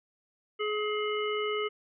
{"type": "harmonic tone", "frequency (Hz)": 422.4, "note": "G#4", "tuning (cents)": 29, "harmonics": [1, 3, 5, 7], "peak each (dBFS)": [-30, -35, -37, -38], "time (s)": [0.59, 1.69], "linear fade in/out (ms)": 20, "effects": []}